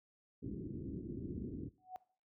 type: low-pass noise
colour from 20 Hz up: white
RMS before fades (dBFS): -43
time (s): 0.42-1.69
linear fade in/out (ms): 10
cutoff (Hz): 360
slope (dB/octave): 48
type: tone with exponential growth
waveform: sine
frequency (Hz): 741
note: F#5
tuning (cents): +2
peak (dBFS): -39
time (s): 1.78-1.96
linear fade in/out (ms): 0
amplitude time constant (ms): 37
effects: noise-tail reverb RT60 0.5 s tail -20 dB re dry + high-pass 60 Hz 12 dB/octave